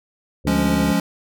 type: harmonic tone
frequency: 73.42 Hz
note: D2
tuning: in tune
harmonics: 1 / 2 / 3 / 4 / 5 / 6 / 7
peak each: -27 / -30 / -32 / -33 / -34 / -35 / -35 dBFS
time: 0.44-0.93 s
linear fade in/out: 20 ms
type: chord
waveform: square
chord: Db major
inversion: first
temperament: equal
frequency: 174.61 / 207.7 / 277.2 Hz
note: F3 / Ab3 / Db4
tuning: 0 / 0 / 0 cents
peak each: -22 dBFS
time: 0.47-1 s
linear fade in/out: 2 ms
effects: none